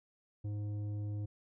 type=tone with tanh clipping; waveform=sine; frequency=103.83 Hz; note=G#2; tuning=in tune; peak=-37 dBFS; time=0.44-1.26 s; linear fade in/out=10 ms; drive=9 dB; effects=none